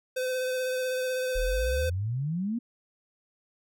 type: tone with vibrato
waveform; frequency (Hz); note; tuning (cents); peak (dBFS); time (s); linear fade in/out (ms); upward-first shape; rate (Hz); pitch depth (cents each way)
square; 511; C5; -41; -28; 0.16-1.9; 10; triangle; 16; 19
type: exponential sweep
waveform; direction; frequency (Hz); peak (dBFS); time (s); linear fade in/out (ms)
sine; up; 36.71 to 244.8; -27; 1.35-2.59; 10
effects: none